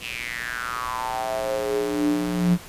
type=tone with high-pass filter sweep; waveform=square; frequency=59.6 Hz; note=A#1; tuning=39 cents sharp; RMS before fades=-25 dBFS; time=0-2.58 s; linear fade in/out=50 ms; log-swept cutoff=2800 to 170 Hz; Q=6.7; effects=pink hiss -42 dBFS RMS until 2.68 s + resampled to 32000 Hz